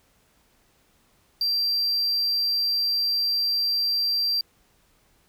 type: tone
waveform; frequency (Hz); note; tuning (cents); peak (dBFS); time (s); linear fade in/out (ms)
triangle; 4715; D8; +6; -20; 1.41-4.41; 2
effects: pink hiss -63 dBFS RMS until 5.28 s